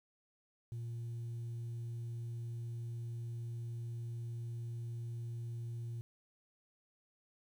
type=tone; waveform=sine; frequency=117.1 Hz; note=A#2; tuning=8 cents sharp; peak=-37 dBFS; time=0.72-6.01 s; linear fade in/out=0 ms; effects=tanh soft clip ceiling -38 dBFS + 11-bit